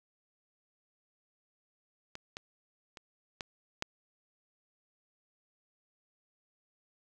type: clicks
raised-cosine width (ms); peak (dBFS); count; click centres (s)
0.2; -25 / -23 / -29 / -20 / -15; 5; 2.154 / 2.369 / 2.972 / 3.408 / 3.824
effects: none